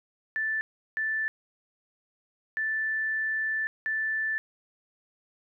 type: tone bursts at uneven times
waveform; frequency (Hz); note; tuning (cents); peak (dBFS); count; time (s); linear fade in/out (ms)
sine; 1760; A6; 0; -26; 4; 0.36-0.61 / 0.97-1.28 / 2.57-3.67 / 3.86-4.38; 0
effects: none